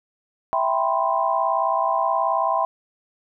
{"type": "chord", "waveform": "sine", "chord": "C major seventh", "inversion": "first", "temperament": "equal", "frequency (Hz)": [659.3, 784, 987.8, 1046.5], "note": ["E5", "G5", "B5", "C6"], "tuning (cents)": [0, 0, 0, 0], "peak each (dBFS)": -24, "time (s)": [0.53, 2.65], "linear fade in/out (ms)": 0, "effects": []}